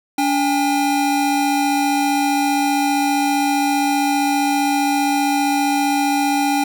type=tone pair together; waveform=square; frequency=286.4 / 804 Hz; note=D4 / G5; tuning=-43 / +44 cents; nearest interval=octave + tritone; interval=1787 cents; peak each=-19 dBFS; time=0.18-6.64 s; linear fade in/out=5 ms; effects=none